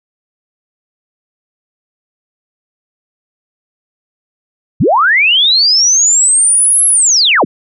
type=linear two-way sweep; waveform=sine; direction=up then down; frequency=77.78 to 11175 to 77.78 Hz; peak=-6 dBFS; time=4.8-7.45 s; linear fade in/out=10 ms; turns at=6.86 s; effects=none